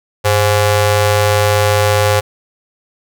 sawtooth ring-modulated tone, 311.1 Hz, D#4, in tune, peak -3 dBFS, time 0.24-2.21 s, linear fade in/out 20 ms, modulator 213 Hz, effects none

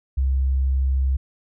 sine tone, 66.4 Hz, C2, 26 cents sharp, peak -17 dBFS, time 0.17-1.17 s, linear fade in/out 10 ms, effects none

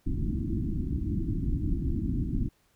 pink low-pass noise, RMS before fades -29 dBFS, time 0.06-2.49 s, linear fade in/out 10 ms, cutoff 340 Hz, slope 96 dB/octave, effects pink hiss -68 dBFS RMS until 2.75 s

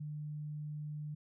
sine tone, 150 Hz, D3, 37 cents sharp, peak -39 dBFS, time 0-1.15 s, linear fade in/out 10 ms, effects none

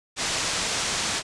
white low-pass noise, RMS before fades -27 dBFS, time 0.16-1.23 s, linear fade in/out 50 ms, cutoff 7500 Hz, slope 24 dB/octave, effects resampled to 24000 Hz

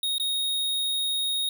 square tone with dropouts, 3738 Hz, A#7, 4 cents sharp, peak -25 dBFS, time 0.03-1.49 s, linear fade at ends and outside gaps 2 ms, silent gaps 0.182-0.198 s, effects none

